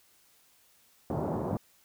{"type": "band-pass noise", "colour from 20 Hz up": "pink", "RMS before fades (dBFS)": -32, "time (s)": [1.1, 1.57], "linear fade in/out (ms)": 2, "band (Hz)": [100, 860], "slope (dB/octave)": 24, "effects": ["white hiss -64 dBFS RMS until 1.84 s"]}